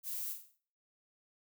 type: noise with echo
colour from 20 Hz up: violet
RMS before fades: -40 dBFS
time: 0.03-0.36 s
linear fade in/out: 50 ms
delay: 46 ms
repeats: 5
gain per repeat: -7 dB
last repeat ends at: 0.59 s
effects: noise-tail reverb RT60 0.5 s tail -21 dB re dry